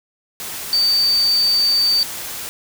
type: tone in noise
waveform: sine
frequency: 4600 Hz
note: D8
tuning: 37 cents flat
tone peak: -13 dBFS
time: 0.73-2.03 s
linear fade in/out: 0 ms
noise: white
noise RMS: -29 dBFS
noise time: 0.4-2.49 s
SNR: +13 dB
effects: none